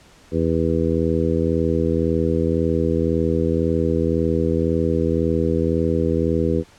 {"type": "harmonic tone", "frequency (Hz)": 81.9, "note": "E2", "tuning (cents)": -11, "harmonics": [1, 2, 3, 4, 5, 6], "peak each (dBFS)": [-24, -24, -24, -24, -24, -24], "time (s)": [0.31, 6.64], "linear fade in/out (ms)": 50, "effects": ["pink hiss -50 dBFS RMS until 6.78 s", "low-pass 8000 Hz 12 dB/octave"]}